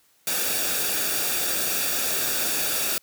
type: noise with comb filter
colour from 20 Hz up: white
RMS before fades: -25 dBFS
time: 0.27-2.98 s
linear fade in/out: 2 ms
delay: 0.97 ms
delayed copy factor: -0.6
effects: white hiss -62 dBFS RMS until 3.02 s + high-pass 60 Hz 12 dB/octave